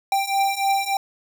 square beating tone pair, 784 / 787.4 Hz, G5 / G5, 0 / +8 cents, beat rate 3.4 Hz, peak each -24 / -22 dBFS, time 0.12-0.97 s, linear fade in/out 2 ms, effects none

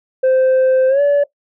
sine tone with pitch glide, 520 to 573.7 Hz, C5 to D5, -11 to -41 cents, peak -7 dBFS, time 0.23-1.24 s, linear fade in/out 10 ms, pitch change +170 cents, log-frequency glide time 0.88-1.01 s, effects noise-tail reverb RT60 0.1 s tail -17 dB re dry + tanh soft clip ceiling -9 dBFS

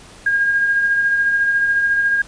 sine tone with tremolo, 1623 Hz, G#6, 40 cents flat, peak -12 dBFS, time 0.26-2.22 s, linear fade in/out 5 ms, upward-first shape sine, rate 14 Hz, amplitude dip 35%, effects pink hiss -42 dBFS RMS until 2.27 s + resampled to 22050 Hz

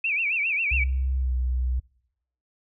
sine tone with vibrato, 2489 Hz, D#7, in tune, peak -22 dBFS, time 0.04-0.84 s, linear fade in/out 5 ms, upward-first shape sine, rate 7.4 Hz, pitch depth 170 cents each way
sine tone with pitch glide, 65.41 to 62.75 Hz, C2 to B1, 0 to +28 cents, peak -22 dBFS, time 0.71-1.8 s, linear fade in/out 10 ms, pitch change -72 cents, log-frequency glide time 1.16-1.33 s
effects noise-tail reverb RT60 0.8 s tail -25 dB re dry

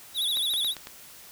square tone with vibrato, 3620 Hz, A7, 48 cents sharp, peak -25 dBFS, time 0.14-0.75 s, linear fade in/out 50 ms, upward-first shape sine, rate 14 Hz, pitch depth 130 cents each way
clicks, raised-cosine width 0.2 ms, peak -21 dBFS, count 5, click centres 0.371 / 0.538 / 0.646 / 0.767 / 0.871 s
effects white hiss -48 dBFS RMS until 1.31 s

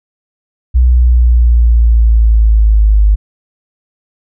sine linear sweep, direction down, 62.3 to 51.1 Hz, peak -4 dBFS, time 0.74-3.16 s, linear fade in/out 20 ms, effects none

